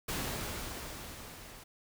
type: noise with level ramp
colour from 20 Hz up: pink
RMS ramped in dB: -35 to -51 dBFS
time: 0.08-1.64 s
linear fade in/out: 10 ms
effects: none